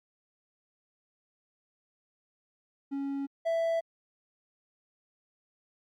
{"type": "tone pair in turn", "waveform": "triangle", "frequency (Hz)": [277.2, 662], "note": ["C#4", "E5"], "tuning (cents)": [0, 7], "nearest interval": "octave + minor third", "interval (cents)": 1507, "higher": "second", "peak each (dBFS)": [-29, -24], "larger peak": "second", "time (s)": [[2.91, 3.27], [3.45, 3.81]], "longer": "neither", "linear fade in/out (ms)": 20, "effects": ["Opus 48 kbps"]}